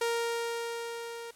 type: tone with level ramp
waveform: sawtooth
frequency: 466.2 Hz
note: A#4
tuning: in tune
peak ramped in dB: -23 to -36 dBFS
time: 0.01-1.31 s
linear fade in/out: 5 ms
effects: white hiss -58 dBFS RMS until 1.35 s + low-pass 12000 Hz 12 dB/octave